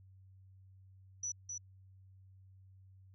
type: tone with echo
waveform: sine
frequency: 5920 Hz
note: F#8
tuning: in tune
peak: -36 dBFS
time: 1.23-1.32 s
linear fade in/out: 5 ms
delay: 260 ms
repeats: 1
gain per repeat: -4 dB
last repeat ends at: 1.58 s
effects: added 95 Hz sine -57 dBFS peak until 3.14 s